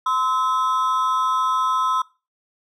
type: ring-modulated tone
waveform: triangle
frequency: 1162 Hz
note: D6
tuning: 19 cents flat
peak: -13 dBFS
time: 0.06-2.02 s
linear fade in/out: 5 ms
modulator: 133 Hz
effects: noise-tail reverb RT60 0.3 s tail -20 dB re dry